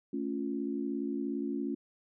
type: chord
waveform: sine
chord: A augmented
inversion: none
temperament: equal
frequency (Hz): 220 / 277.2 / 349.2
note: A3 / C#4 / E#4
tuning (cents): 0 / 0 / 0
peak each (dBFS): -37 / -34 / -38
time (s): 0.13-1.75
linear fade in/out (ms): 5
effects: none